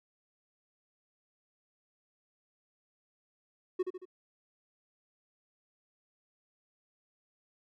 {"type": "tone with echo", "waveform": "triangle", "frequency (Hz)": 368.1, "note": "F#4", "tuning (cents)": -9, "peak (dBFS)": -25, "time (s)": [3.79, 3.83], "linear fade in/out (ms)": 10, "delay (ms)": 75, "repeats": 3, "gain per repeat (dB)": -6, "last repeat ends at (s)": 4.055, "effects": []}